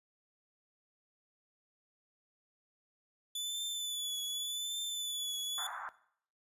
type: tone with vibrato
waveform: sawtooth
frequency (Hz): 3471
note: A7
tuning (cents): -24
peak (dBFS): -33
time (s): 3.35-5.67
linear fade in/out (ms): 5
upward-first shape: triangle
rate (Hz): 0.86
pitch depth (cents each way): 50
type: band-pass noise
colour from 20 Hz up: white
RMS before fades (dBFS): -43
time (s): 5.58-5.89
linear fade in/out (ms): 0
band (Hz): 750 to 1600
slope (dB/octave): 48
effects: noise-tail reverb RT60 0.6 s tail -17 dB re dry + resampled to 32000 Hz